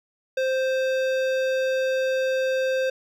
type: tone with hard clipping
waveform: sine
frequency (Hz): 523.3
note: C5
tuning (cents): 0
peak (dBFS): -23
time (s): 0.37-2.9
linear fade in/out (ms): 5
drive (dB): 15
effects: none